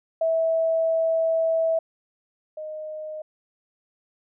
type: tone pair in turn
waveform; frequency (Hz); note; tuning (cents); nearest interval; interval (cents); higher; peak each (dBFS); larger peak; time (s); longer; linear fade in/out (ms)
sine; 652 / 618.5; E5 / D#5; -19 / -10; minor second; 91; first; -19 / -31; first; 0.21-1.79 / 2.57-3.22; first; 5
effects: none